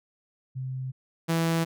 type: tone pair in turn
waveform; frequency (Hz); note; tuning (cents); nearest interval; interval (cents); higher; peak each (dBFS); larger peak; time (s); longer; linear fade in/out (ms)
sine / sawtooth; 130.3 / 165.02; C3 / E3; -7 / +2; major third; 409; second; -30 / -19; second; 0.55-0.92 / 1.28-1.65; neither; 20
effects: none